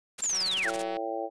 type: noise with tremolo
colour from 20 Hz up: white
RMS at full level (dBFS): -37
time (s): 0.18-0.84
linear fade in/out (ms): 10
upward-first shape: square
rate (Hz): 18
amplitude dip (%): 80
type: linear sweep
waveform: sine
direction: down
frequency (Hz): 7459 to 1308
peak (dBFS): -26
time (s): 0.22-0.7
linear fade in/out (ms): 5
type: click train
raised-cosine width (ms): 0.3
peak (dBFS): -26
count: 121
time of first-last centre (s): 0.33-0.968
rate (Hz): 188
type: harmonic tone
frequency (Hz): 112.1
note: A2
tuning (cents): +33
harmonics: 3 / 4 / 5 / 6 / 7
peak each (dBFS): -37 / -38 / -35 / -38 / -35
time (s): 0.63-1.3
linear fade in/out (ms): 50
effects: resampled to 22050 Hz